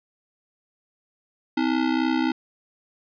square ring-modulated tone, 287.9 Hz, D4, 34 cents flat, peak -18 dBFS, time 1.57-2.32 s, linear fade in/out 5 ms, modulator 31.7 Hz, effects resampled to 11025 Hz + 10-bit

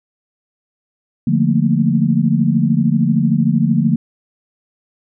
sine chord, Bb major seventh, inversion first, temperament equal, 146.83 / 174.61 / 220 / 233.1 Hz, D3 / F3 / A3 / Bb3, 0 / 0 / 0 / 0 cents, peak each -17 dBFS, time 1.27-3.96 s, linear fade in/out 5 ms, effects none

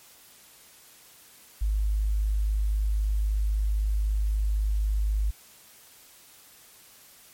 sine tone, 51.91 Hz, G#1, in tune, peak -22 dBFS, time 1.61-5.31 s, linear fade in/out 10 ms, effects white hiss -53 dBFS RMS until 7.33 s + MP3 64 kbps

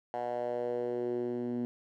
10% pulse tone with band-pass filter sweep, 121.5 Hz, B2, 28 cents flat, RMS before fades -34 dBFS, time 0.14-1.65 s, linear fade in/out 0 ms, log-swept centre 750 to 250 Hz, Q 3.4, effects none

